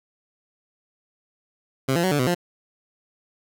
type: tone with pitch steps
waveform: 15% pulse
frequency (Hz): 133.1 / 171 / 186.9 / 145.8 / 126.5 / 175.7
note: C3 / F3 / F#3 / D3 / B2 / F3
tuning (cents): +30 / -36 / +18 / -12 / +42 / +11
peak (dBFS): -13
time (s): 1.88-2.348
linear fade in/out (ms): 10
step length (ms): 78
effects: none